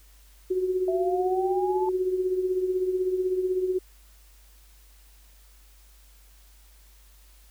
sine tone with tremolo, 370 Hz, F#4, in tune, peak -20 dBFS, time 0.5-3.79 s, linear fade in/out 10 ms, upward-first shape triangle, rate 16 Hz, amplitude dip 65%
sine exponential sweep, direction up, 655 to 880 Hz, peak -28 dBFS, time 0.88-1.89 s, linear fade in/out 2 ms
effects added 50 Hz sine -52 dBFS peak until 7.5 s + white hiss -59 dBFS RMS until 7.5 s

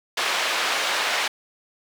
white band-pass noise, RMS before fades -24 dBFS, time 0.17-1.28 s, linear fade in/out 5 ms, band 570 to 3200 Hz, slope 12 dB/octave, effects none

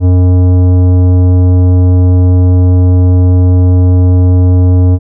sine tone with tanh clipping, 90.5 Hz, F#2, 38 cents flat, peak -5 dBFS, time 0-4.99 s, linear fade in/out 50 ms, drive 13 dB, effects none

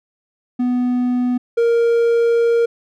triangle tone pair in turn, 247.6 / 466.6 Hz, B3 / A#4, +5 / +2 cents, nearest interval major seventh, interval 1097 cents, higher second, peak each -13 / -10 dBFS, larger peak second, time 0.59-1.38 / 1.57-2.66 s, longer second, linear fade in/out 10 ms, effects none

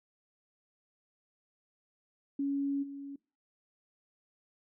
sine tone with level steps, 279.4 Hz, C#4, 14 cents sharp, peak -29 / -40 dBFS, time 2.39-3.16 s, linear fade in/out 5 ms, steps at 2.82 s, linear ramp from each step 20 ms, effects noise-tail reverb RT60 0.3 s tail -22 dB re dry

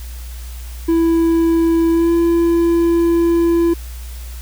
triangle tone with pitch glide, 331.1 to 337.9 Hz, E4 to E4, +8 to +43 cents, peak -9 dBFS, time 0.88-3.74 s, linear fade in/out 10 ms, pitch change +35 cents, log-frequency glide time 1.91-2.12 s, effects added 60 Hz sine -27 dBFS peak until 4.41 s + white hiss -40 dBFS RMS until 4.41 s

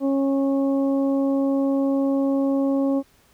harmonic tone, 274 Hz, C#4, 20 cents flat, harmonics 1 / 2 / 3 / 4, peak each -19 / -25 / -37 / -39 dBFS, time 0-3.03 s, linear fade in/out 50 ms, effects pink hiss -58 dBFS RMS until 3.33 s

